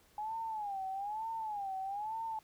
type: tone with vibrato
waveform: sine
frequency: 830.6 Hz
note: G#5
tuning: in tune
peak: -36 dBFS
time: 0.18-2.39 s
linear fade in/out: 2 ms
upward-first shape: sine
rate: 1.1 Hz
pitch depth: 150 cents each way
effects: pink hiss -66 dBFS RMS until 2.43 s